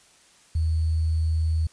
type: tone with sample-and-hold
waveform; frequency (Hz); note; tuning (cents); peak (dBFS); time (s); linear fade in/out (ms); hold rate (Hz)
sine; 80.2; E2; -47; -20; 0.55-1.67; 5; 4410
effects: white hiss -56 dBFS RMS until 1.72 s + resampled to 22050 Hz